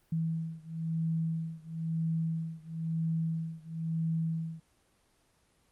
sine beating tone pair, 162.3 / 163.3 Hz, E3 / E3, -27 / -16 cents, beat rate 1 Hz, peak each -33 / -34 dBFS, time 0.12-4.6 s, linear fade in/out 5 ms, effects pink hiss -69 dBFS RMS until 5.71 s + Opus 24 kbps

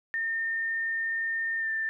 sine tone with pitch glide, 1817 to 1783.7 Hz, A#6 to A6, -45 to +23 cents, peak -27 dBFS, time 0.14-1.89 s, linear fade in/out 0 ms, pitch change -32 cents, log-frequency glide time 1.59-1.69 s, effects none

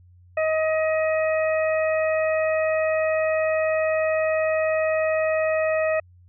harmonic tone, 631 Hz, D#5, 24 cents sharp, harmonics 1 / 2 / 3 / 4, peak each -20 / -32 / -30 / -32 dBFS, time 0.37-6 s, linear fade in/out 5 ms, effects added 89 Hz sine -49 dBFS peak until 6.28 s

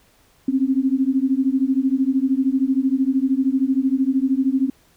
sine beating tone pair, 259.4 / 272.4 Hz, C4 / C#4, -15 / -30 cents, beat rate 13 Hz, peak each -19 dBFS, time 0.48-4.7 s, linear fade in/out 5 ms, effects pink hiss -57 dBFS RMS until 4.96 s

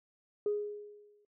sine tone with exponential decay, 415.1 Hz, G#4, 1 cent flat, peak -26 dBFS, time 0.46-1.25 s, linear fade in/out 2 ms, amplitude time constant 170 ms, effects noise-tail reverb RT60 0.1 s tail -25 dB re dry + tanh soft clip ceiling -23 dBFS

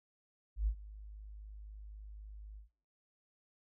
sine tone with ADSR envelope, 51.91 Hz, G#1, in tune, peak -27 dBFS, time 0.56-2.69 s, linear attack 110 ms, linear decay 77 ms, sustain -19 dB, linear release 120 ms, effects noise-tail reverb RT60 0.4 s tail -22 dB re dry

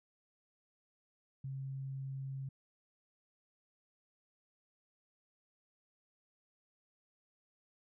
sine tone, 134.9 Hz, C#3, 47 cents flat, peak -39 dBFS, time 1.44-2.49 s, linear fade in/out 5 ms, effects none

